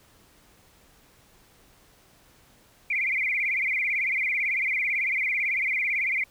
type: tone with vibrato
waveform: sine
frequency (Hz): 2217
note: C#7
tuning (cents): 0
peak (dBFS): -23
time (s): 2.9-6.24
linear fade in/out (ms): 5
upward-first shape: sine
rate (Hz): 18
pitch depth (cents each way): 160
effects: pink hiss -58 dBFS RMS until 6.3 s